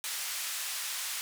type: band-pass noise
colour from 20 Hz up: white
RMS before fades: -36 dBFS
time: 0.04-1.21 s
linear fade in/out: 0 ms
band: 1200 to 11000 Hz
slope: 12 dB/octave
effects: none